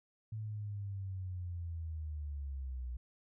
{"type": "linear sweep", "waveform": "sine", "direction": "down", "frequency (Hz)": [110, 60], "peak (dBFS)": -38, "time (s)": [0.32, 2.97], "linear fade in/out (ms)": 5, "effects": []}